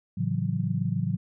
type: chord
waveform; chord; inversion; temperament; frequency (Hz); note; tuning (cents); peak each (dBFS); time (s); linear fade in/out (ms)
sine; F# minor seventh; first; just; 111 / 138.75 / 166.5 / 185; A2 / C#3 / E3 / F#3; +16 / +2 / +18 / 0; -30; 0.17-1.17; 10
effects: none